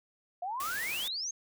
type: exponential sweep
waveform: sine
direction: up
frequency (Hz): 685 to 6590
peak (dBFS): -33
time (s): 0.42-1.31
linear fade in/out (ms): 5
type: noise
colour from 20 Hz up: white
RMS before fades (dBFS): -40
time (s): 0.6-1.08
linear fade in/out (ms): 2
effects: none